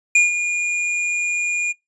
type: tone with ADSR envelope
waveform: square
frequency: 2428 Hz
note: D#7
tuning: 43 cents flat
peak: -10 dBFS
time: 0.15-1.73 s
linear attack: 5 ms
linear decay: 150 ms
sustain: -10 dB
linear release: 22 ms
effects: noise-tail reverb RT60 0.2 s tail -21 dB re dry + resampled to 22050 Hz